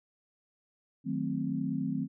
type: chord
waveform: sine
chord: D# diminished seventh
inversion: none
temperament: equal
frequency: 155.56 / 185 / 220 / 261.6 Hz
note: D#3 / F#3 / A3 / C4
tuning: 0 / 0 / 0 / 0 cents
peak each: -36 / -36 / -36 / -33 dBFS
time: 1.04-2.08 s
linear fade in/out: 50 ms
effects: none